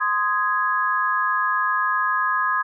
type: chord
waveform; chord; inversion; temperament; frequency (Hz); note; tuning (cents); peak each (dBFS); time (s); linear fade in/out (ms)
sine; Ab major; first; just; 1038.3 / 1245.9 / 1661.2; C6 / Eb6 / Ab6; -14 / +2 / 0; -23; 0-2.63; 20
effects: none